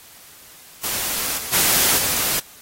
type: noise with level steps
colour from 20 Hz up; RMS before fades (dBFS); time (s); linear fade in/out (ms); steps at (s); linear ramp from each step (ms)
white; -24 / -30 / -17 / -21; 0.83-2.4; 10; 1.37 / 1.52 / 1.97; 20
effects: white hiss -45 dBFS RMS until 2.61 s + AAC 48 kbps